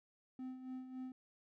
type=tone with tremolo; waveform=triangle; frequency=257.4 Hz; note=C4; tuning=28 cents flat; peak=-40 dBFS; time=0.39-1.12 s; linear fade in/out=2 ms; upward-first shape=sine; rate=3.6 Hz; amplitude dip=60%; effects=none